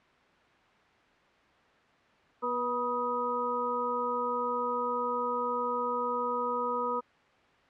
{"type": "harmonic tone with a mistuned harmonic", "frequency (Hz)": 243.3, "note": "B3", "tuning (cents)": -26, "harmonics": [1, 2, 4, 5], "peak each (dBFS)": [-40, -33, -33, -32], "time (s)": [2.42, 7.01], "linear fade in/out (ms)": 20, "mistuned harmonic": 5, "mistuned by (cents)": 49, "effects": ["white hiss -61 dBFS RMS until 7.69 s", "low-pass 2000 Hz 12 dB/octave"]}